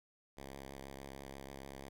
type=tone with vibrato; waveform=5% pulse; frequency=68.1 Hz; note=C#2; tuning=30 cents flat; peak=-36 dBFS; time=0.37-1.89 s; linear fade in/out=5 ms; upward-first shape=triangle; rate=6.3 Hz; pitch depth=36 cents each way; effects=none